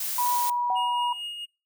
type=noise; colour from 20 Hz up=blue; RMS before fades=-30 dBFS; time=0-0.5 s; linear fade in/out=5 ms
type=tone with pitch glide; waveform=sine; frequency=977 to 968.6 Hz; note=B5 to B5; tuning=-19 to -34 cents; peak=-23 dBFS; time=0.18-1.13 s; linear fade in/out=5 ms; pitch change=-15 cents; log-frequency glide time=0.33-0.38 s
type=tone with exponential decay; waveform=sine; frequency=755 Hz; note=F#5; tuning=35 cents sharp; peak=-24 dBFS; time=0.7-1.21 s; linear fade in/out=1 ms; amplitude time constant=110 ms
type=tone with tremolo; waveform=triangle; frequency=2860 Hz; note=F7; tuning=41 cents sharp; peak=-29 dBFS; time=0.75-1.46 s; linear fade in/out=20 ms; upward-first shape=triangle; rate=4.5 Hz; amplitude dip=45%
effects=noise-tail reverb RT60 0.3 s tail -23 dB re dry